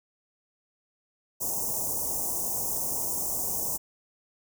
white band-stop noise, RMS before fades -30 dBFS, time 1.4-3.78 s, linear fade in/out 20 ms, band 980 to 5900 Hz, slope 48 dB/octave, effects none

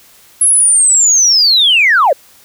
sine linear sweep, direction down, 11000 to 488.8 Hz, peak -5 dBFS, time 0.41-2.13 s, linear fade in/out 5 ms, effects tanh soft clip ceiling -1 dBFS + white hiss -44 dBFS RMS until 2.44 s

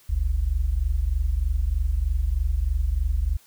sine tone pair together, 47.08 / 70.3 Hz, F#1 / C#2, +31 / +25 cents, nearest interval perfect fifth, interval 694 cents, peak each -23 dBFS, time 0.09-3.37 s, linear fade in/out 10 ms, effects white hiss -56 dBFS RMS until 3.46 s

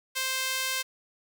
sawtooth tone with high-pass filter, 523.3 Hz, C5, in tune, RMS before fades -30 dBFS, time 0.15-0.83 s, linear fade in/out 20 ms, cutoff 2000 Hz, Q 0.72, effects none

